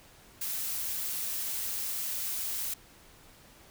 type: noise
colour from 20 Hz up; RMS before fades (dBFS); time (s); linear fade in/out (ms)
blue; -34; 0.41-2.74; 5
effects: pink hiss -56 dBFS RMS until 3.7 s